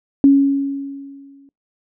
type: tone with exponential decay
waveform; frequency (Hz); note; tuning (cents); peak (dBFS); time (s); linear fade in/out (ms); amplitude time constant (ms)
sine; 277.2; C#4; 0; -5; 0.24-1.49; 1; 270
effects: noise-tail reverb RT60 0.2 s tail -25 dB re dry